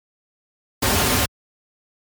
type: noise with comb filter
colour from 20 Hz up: pink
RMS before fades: -18 dBFS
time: 0.82-1.26 s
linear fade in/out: 10 ms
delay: 6.1 ms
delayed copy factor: -0.55
effects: high-pass 60 Hz 12 dB/octave + MP3 96 kbps